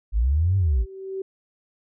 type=linear two-way sweep; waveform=sine; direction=up then down; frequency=48.11 to 99 to 48.11 Hz; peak=-17 dBFS; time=0.12-0.86 s; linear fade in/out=50 ms; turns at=0.57 s
type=tone with exponential growth; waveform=sine; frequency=383.9 Hz; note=G4; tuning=36 cents flat; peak=-25 dBFS; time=0.25-1.22 s; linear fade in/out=5 ms; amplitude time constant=210 ms
effects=none